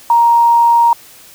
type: tone with quantisation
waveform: sine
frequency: 937 Hz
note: A#5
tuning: 9 cents sharp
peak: -6 dBFS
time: 0.1-0.93 s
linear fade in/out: 2 ms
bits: 6
effects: white hiss -40 dBFS RMS until 1.34 s